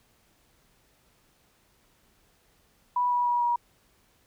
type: tone with pitch steps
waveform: sine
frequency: 982 / 973.5 / 965.1 / 956.8 Hz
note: B5 / B5 / B5 / A#5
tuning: -10 / -25 / -40 / +45 cents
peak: -22 dBFS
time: 2.96-3.56 s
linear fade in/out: 5 ms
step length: 150 ms
effects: pink hiss -65 dBFS RMS until 4.26 s